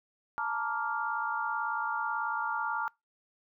sine chord, Bb major seventh, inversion third, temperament just, 874.1 / 932.3 / 1165.4 / 1398.5 Hz, A5 / Bb5 / D6 / F6, -12 / 0 / -14 / +2 cents, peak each -36 / -36 / -37 / -34 dBFS, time 0.38-2.88 s, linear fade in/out 0 ms, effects noise-tail reverb RT60 0.2 s tail -24 dB re dry

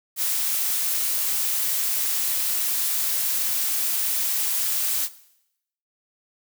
blue noise, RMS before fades -24 dBFS, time 0.16-5.09 s, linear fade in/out 50 ms, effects noise-tail reverb RT60 0.8 s tail -17 dB re dry

